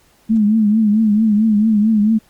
sine tone with vibrato, 214.8 Hz, A3, 41 cents flat, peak -10 dBFS, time 0.29-2.19 s, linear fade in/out 20 ms, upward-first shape triangle, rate 4.5 Hz, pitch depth 97 cents each way, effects pink hiss -54 dBFS RMS until 2.29 s + Opus 48 kbps

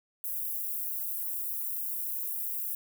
white high-pass noise, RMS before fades -34 dBFS, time 0.24-2.75 s, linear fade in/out 2 ms, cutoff 12000 Hz, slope 24 dB/octave, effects none

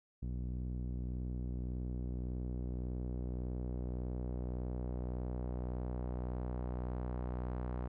sawtooth tone with low-pass filter sweep, 61.74 Hz, B1, in tune, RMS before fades -39 dBFS, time 0.22-7.88 s, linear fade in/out 10 ms, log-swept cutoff 220 to 1100 Hz, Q 0.97, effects none

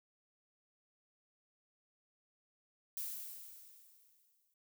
violet noise with exponential decay, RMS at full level -40 dBFS, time 2.97-4.54 s, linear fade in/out 2 ms, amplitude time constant 340 ms, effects noise-tail reverb RT60 0.1 s tail -24 dB re dry

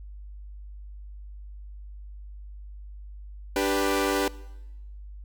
sawtooth chord, G major, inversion second, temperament equal, 293.7 / 392 / 493.9 Hz, D4 / G4 / B4, 0 / 0 / 0 cents, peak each -23 / -23 / -24 dBFS, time 3.56-4.28 s, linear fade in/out 2 ms, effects noise-tail reverb RT60 1.0 s tail -20 dB re dry + added 50 Hz sine -39 dBFS peak until 5.24 s

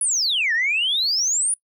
sine exponential two-way sweep, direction down then up, 10410 to 1741 to 9870 Hz, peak -17 dBFS, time 0.01-1.54 s, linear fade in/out 2 ms, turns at 0.53 s, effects noise-tail reverb RT60 0.1 s tail -24 dB re dry + tanh soft clip ceiling -14 dBFS

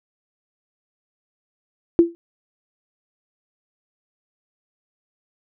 sine tone with exponential decay, 338.6 Hz, E4, 46 cents sharp, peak -5 dBFS, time 1.99-2.15 s, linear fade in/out 0 ms, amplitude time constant 33 ms, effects none

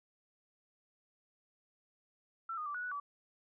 sine tone with pitch steps, 1340 / 1230 / 1165 / 1465 / 1477 / 1149 Hz, E6 / D#6 / D6 / F#6 / F#6 / D6, +28 / -20 / -14 / -18 / -3 / -38 cents, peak -37 dBFS, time 2.49-3 s, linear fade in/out 5 ms, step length 85 ms, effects none

